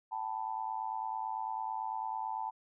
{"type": "tone with amplitude modulation", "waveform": "sine", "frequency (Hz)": 880, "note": "A5", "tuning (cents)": 0, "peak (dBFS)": -30, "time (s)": [0.11, 2.51], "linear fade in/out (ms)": 20, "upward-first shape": "sine", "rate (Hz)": 109, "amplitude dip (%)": 100, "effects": []}